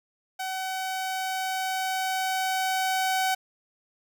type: tone with level ramp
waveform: sawtooth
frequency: 756 Hz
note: F#5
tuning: 37 cents sharp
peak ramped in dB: -26 to -19 dBFS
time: 0.39-3.35 s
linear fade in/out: 10 ms
effects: none